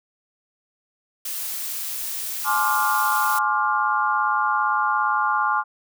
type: noise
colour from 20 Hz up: blue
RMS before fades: -29 dBFS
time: 1.25-3.39 s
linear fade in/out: 5 ms
type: chord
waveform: sine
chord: D half-diminished seventh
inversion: second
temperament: just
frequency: 845.8 / 1057.2 / 1174.7 / 1409.6 Hz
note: Ab5 / C6 / D6 / F6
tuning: +31 / +18 / 0 / +16 cents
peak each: -24 dBFS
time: 2.44-5.64 s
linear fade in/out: 50 ms
effects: none